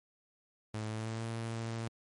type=tone with pitch glide; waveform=sawtooth; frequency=108.3 to 114.14 Hz; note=A2 to A#2; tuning=-27 to -36 cents; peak=-32 dBFS; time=0.74-1.88 s; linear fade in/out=5 ms; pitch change=+91 cents; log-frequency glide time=0.86-1.25 s; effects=MP3 48 kbps